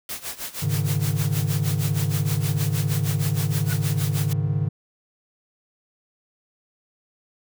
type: noise with tremolo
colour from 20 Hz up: white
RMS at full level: -30 dBFS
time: 0.09-4.33 s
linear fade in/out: 2 ms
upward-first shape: sine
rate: 6.4 Hz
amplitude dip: 85%
type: chord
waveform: triangle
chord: Ab suspended fourth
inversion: none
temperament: equal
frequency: 103.83 / 138.59 / 155.56 Hz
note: Ab2 / Db3 / Eb3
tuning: 0 / 0 / 0 cents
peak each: -23 dBFS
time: 0.62-4.69 s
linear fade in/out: 10 ms
type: tone with exponential growth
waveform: triangle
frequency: 1470 Hz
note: F#6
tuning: 12 cents flat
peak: -26 dBFS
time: 3.63-3.73 s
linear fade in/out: 0 ms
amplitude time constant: 20 ms
effects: none